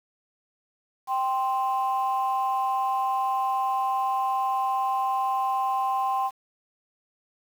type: tone pair together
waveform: sine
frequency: 784 / 1046.5 Hz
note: G5 / C6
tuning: 0 / 0 cents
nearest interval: perfect fourth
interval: 500 cents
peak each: -24 / -25 dBFS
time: 1.07-6.31 s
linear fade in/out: 50 ms
effects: tanh soft clip ceiling -17 dBFS + 8-bit